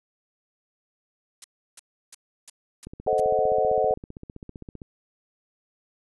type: noise bursts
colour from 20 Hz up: blue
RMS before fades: -39 dBFS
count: 6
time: 1.42-3.202 s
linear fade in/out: 2 ms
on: 22 ms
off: 330 ms
type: click train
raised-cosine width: 3 ms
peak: -26 dBFS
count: 31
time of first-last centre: 2.87-4.818 s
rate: 15.4 Hz
type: chord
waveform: sine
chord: A diminished seventh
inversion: none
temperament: equal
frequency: 440 / 523.3 / 622.3 / 740 Hz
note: A4 / C5 / Eb5 / Gb5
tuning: 0 / 0 / 0 / 0 cents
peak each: -25 dBFS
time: 3.07-3.94 s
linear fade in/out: 2 ms
effects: resampled to 24000 Hz